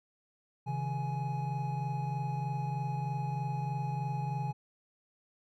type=tone cluster; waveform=triangle; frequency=135.4 / 158.6 / 836 Hz; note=C#3 / D#3 / G#5; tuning=-40 / +33 / +11 cents; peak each=-32 / -36 / -36 dBFS; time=0.66-4.53 s; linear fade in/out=20 ms; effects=none